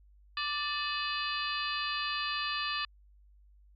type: harmonic tone with a mistuned harmonic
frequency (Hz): 587.3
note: D5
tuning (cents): 0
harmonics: 2 / 3 / 4 / 5 / 6 / 7 / 8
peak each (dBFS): -36 / -38 / -39 / -40 / -41 / -41 / -42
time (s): 0.37-2.85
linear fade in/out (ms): 2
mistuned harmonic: 4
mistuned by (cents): +140
effects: added 50 Hz sine -57 dBFS peak until 3.75 s